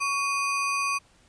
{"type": "ring-modulated tone", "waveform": "square", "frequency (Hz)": 1800, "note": "A6", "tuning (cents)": 39, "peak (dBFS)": -22, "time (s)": [0, 0.99], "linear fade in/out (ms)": 20, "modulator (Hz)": 679, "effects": ["pink hiss -60 dBFS RMS until 1.28 s", "resampled to 22050 Hz"]}